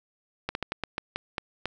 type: slowing click train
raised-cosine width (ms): 0.3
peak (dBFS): -13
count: 9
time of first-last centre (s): 0.49-1.656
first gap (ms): 61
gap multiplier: 1.24
effects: none